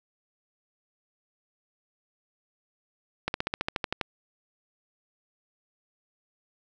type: slowing click train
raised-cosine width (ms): 0.3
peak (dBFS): -11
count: 11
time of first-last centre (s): 3.28-4.012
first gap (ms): 61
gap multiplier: 1.04
effects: none